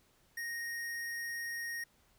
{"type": "tone", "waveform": "square", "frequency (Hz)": 1864.7, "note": "A#6", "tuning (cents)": 0, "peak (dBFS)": -38, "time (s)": [0.37, 1.84], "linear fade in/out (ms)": 5, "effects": ["pink hiss -69 dBFS RMS until 2.18 s"]}